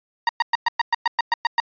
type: tone bursts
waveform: 30% pulse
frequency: 938 Hz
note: A#5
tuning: 11 cents sharp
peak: -13 dBFS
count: 11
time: 0.27-1.601 s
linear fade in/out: 2 ms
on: 21 ms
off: 110 ms
effects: resampled to 11025 Hz